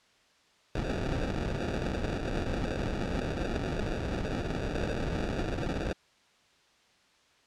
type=noise with sample-and-hold; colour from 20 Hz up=pink; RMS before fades=-32 dBFS; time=0.75-5.93 s; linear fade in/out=2 ms; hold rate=1050 Hz; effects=white hiss -64 dBFS RMS until 7.46 s + low-pass 5000 Hz 12 dB/octave